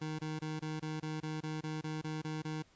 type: tone bursts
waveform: 25% pulse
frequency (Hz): 155.56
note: D#3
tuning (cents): 0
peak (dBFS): -33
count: 13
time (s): 0.01-2.626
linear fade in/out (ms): 10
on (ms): 180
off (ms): 23
effects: pink hiss -67 dBFS RMS until 2.75 s + resampled to 16000 Hz

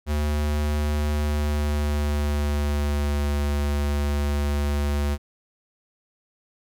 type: tone with pitch glide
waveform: square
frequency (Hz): 74.5 to 72.38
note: D2 to D2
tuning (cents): +25 to -25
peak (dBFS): -22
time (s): 0.06-5.18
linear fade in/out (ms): 50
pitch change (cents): -50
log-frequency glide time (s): 1.15-3.29
effects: none

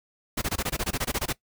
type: noise bursts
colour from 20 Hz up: pink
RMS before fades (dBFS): -27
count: 14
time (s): 0.37-1.329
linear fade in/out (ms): 10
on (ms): 49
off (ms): 21
effects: noise-tail reverb RT60 0.1 s tail -20 dB re dry

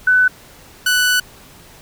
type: tone pair in turn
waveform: sine / sawtooth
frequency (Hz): 1500 / 1487.1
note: F#6 / F#6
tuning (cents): +23 / +8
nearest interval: unison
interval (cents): 15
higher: first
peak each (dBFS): -9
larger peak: neither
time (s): 0.07-0.28 / 0.86-1.2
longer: second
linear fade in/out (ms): 5
effects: pink hiss -43 dBFS RMS until 1.81 s

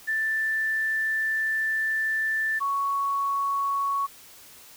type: tone pair in turn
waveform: sine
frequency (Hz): 1767 / 1113.1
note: A6 / C#6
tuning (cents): +7 / +7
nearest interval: minor sixth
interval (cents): 800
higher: first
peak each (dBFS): -23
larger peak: neither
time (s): 0.07-2.6 / 2.6-4.07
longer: first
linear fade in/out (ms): 20
effects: white hiss -49 dBFS RMS until 4.76 s

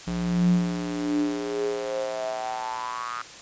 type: tone with high-pass filter sweep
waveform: square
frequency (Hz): 58.7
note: A#1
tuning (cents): +13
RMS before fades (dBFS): -27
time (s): 0.07-3.22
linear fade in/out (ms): 5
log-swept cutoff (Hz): 130 to 1300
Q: 8.4
effects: white hiss -43 dBFS RMS until 3.41 s + resampled to 16000 Hz

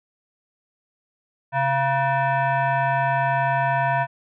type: tone with frequency modulation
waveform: sine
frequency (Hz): 135.1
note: C#3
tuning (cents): -44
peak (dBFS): -18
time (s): 1.52-4.07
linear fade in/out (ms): 50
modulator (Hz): 823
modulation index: 1.7
effects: none

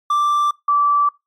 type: tone pair in turn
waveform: triangle / sine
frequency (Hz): 1174.7 / 1160.5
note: D6 / D6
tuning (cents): 0 / -21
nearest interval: unison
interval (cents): 21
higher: first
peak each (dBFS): -12 / -12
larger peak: neither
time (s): 0.1-0.51 / 0.68-1.09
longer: neither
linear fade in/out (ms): 5
effects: noise-tail reverb RT60 0.2 s tail -22 dB re dry + MP3 96 kbps

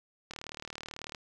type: click train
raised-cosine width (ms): 0.2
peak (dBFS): -23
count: 33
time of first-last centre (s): 0.31-1.148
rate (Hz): 38.2
effects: none

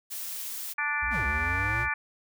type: noise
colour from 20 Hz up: blue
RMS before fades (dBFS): -36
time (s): 0.1-0.74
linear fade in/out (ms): 20
type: harmonic tone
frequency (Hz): 293.3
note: D4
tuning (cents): -2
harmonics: 3 / 4 / 5 / 6 / 7 / 8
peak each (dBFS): -36 / -35 / -34 / -30 / -40 / -32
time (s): 0.78-1.94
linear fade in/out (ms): 5
type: tone with vibrato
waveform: triangle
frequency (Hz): 61.9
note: B1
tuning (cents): +5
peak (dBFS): -33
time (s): 1.02-1.89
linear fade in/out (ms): 10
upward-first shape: sine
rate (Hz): 19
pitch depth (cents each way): 240
type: exponential two-way sweep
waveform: square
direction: down then up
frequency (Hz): 311.1 to 69.8 to 123.4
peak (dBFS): -33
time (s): 1.1-1.87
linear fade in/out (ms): 50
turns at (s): 1.26
effects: none

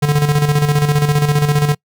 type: tone with tremolo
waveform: square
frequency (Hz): 146.83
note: D3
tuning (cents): 0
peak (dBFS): -10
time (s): 0.02-1.75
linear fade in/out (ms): 10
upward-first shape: square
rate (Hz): 15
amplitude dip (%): 55
effects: noise-tail reverb RT60 0.1 s tail -26 dB re dry

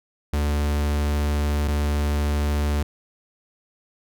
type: tone pair in turn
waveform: 45% pulse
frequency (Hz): 73.42 / 73.42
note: D2 / D2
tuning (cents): 0 / 0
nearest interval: unison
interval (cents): 0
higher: neither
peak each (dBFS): -20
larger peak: neither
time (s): 0.33-1.68 / 1.68-2.83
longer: first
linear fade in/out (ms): 5
effects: none

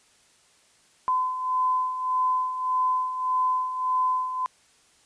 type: beating tone pair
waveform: sine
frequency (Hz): 1017 / 1018.7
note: C6 / C6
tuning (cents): -50 / -47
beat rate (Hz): 1.7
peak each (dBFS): -30 / -23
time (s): 1.08-4.46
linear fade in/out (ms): 0
effects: white hiss -60 dBFS RMS until 5.05 s + resampled to 22050 Hz

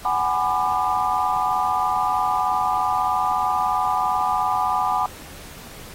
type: chord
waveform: sine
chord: G# half-diminished seventh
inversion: third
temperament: just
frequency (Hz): 747.5 / 830.6 / 996.7 / 1196.1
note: F#5 / G#5 / B5 / D6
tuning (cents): +17 / 0 / +16 / +31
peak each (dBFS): -24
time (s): 0.05-5.06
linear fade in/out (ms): 2
effects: pink hiss -41 dBFS RMS until 5.94 s + AAC 48 kbps

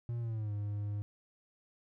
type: tone with pitch glide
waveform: triangle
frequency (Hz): 118.4 to 103.07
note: A#2 to G#2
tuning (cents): +27 to -13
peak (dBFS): -32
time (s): 0.09-1.02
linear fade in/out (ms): 0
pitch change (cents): -240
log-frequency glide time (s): 0.2-0.52
effects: none

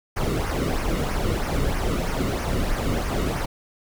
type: noise with flanger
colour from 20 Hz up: brown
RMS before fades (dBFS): -24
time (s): 0.16-3.46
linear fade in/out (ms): 10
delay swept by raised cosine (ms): 0.25 to 1.25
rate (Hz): 3.1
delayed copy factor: -0.6
effects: none

